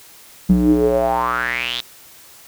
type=tone with band-pass filter sweep; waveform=square; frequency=60.6 Hz; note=B1; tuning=32 cents flat; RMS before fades=-17 dBFS; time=0.49-1.81 s; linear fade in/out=5 ms; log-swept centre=190 to 3800 Hz; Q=6.6; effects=white hiss -44 dBFS RMS until 2.47 s